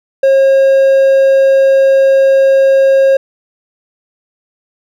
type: tone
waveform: triangle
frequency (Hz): 540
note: C#5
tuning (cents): -45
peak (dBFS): -3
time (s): 0.23-3.17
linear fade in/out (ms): 5
effects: none